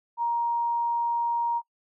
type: tone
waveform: sine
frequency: 940 Hz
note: A#5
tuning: 14 cents sharp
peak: -23 dBFS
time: 0.17-1.62 s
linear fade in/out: 50 ms
effects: noise-tail reverb RT60 0.1 s tail -24 dB re dry